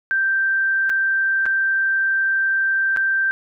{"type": "tone with dropouts", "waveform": "sine", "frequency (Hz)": 1568, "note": "G6", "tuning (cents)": 0, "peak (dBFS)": -16, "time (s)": [0.11, 3.31], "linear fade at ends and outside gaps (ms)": 0, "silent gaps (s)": [[0.895, 0.9], [1.456, 1.463], [2.963, 2.971]], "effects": []}